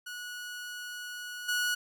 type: tone with level steps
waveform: sawtooth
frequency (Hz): 1463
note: F#6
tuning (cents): -20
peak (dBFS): -35 / -24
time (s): 0.06-1.75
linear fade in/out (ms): 10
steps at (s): 1.48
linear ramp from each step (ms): 10
effects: none